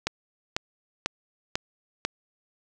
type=click train; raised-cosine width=0.2 ms; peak=-8 dBFS; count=5; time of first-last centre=0.07-2.05 s; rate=2.02 Hz; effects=none